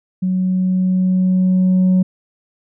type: tone with level ramp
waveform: sine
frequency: 185 Hz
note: F#3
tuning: in tune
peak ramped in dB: -14 to -7 dBFS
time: 0.22-2.03 s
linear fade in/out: 10 ms
effects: tanh soft clip ceiling -9 dBFS